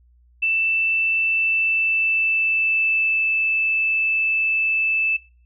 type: tone with pitch glide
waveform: sine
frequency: 2656 to 2632 Hz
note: E7 to E7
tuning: +12 to -3 cents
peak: -17 dBFS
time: 0.42-5.17 s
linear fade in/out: 10 ms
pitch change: -15 cents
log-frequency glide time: 1.26-3.26 s
effects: noise-tail reverb RT60 0.4 s tail -21 dB re dry + added 60 Hz sine -52 dBFS peak until 5.45 s